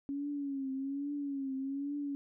sine tone with vibrato, 277.2 Hz, C#4, in tune, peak -34 dBFS, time 0.09-2.15 s, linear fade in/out 0 ms, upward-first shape triangle, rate 1.2 Hz, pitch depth 84 cents each way, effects none

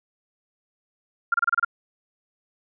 sine tone bursts, 1393 Hz, F6, 5 cents flat, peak -16 dBFS, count 7, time 1.32-1.648 s, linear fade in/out 5 ms, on 22 ms, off 29 ms, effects none

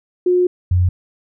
sine tone pair in turn, 360 / 90 Hz, F#4 / F#2, -47 / -47 cents, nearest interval 2 octaves, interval 2400 cents, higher first, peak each -11 dBFS, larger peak neither, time 0.26-0.47 / 0.71-0.89 s, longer first, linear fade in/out 5 ms, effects none

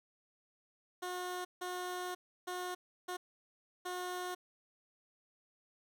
15% pulse tone bursts at uneven times, 361.2 Hz, F#4, 42 cents flat, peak -32 dBFS, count 5, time 1.02-1.45 / 1.61-2.15 / 2.47-2.75 / 3.08-3.17 / 3.85-4.35 s, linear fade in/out 10 ms, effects none

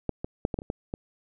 clicks, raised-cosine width 2 ms, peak -13 / -18 / -10 / -16 / -17 / -29 / -16 / -18 dBFS, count 8, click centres 0.093 / 0.245 / 0.451 / 0.542 / 0.589 / 0.619 / 0.701 / 0.939 s, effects none

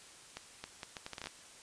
accelerating click train, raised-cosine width 0.2 ms, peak -24 dBFS, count 11, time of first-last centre 0.37-1.271 s, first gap 270 ms, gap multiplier 0.71, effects white hiss -55 dBFS RMS until 1.62 s + resampled to 22050 Hz

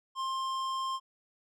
sine tone with hard clipping, 1057 Hz, C6, 17 cents sharp, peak -33 dBFS, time 0.15-1 s, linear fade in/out 50 ms, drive 12 dB, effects none

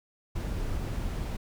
brown noise, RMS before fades -32 dBFS, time 0.35-1.37 s, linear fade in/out 10 ms, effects none

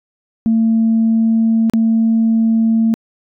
sine tone with dropouts, 225.1 Hz, A3, 40 cents sharp, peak -9 dBFS, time 0.46-2.94 s, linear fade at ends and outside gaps 0 ms, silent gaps 1.698-1.736 s, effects tanh soft clip ceiling -6 dBFS

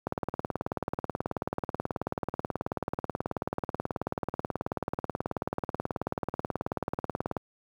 click train, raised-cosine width 1 ms, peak -15 dBFS, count 136, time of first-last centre 0.07-7.367 s, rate 18.5 Hz, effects high-pass 80 Hz 12 dB/octave + 9-bit

